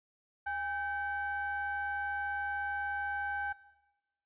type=ring-modulated tone; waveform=triangle; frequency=368.4 Hz; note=F#4; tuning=7 cents flat; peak=-28 dBFS; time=0.46-3.53 s; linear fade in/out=10 ms; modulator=1180 Hz; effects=noise-tail reverb RT60 1.0 s tail -17 dB re dry + resampled to 8000 Hz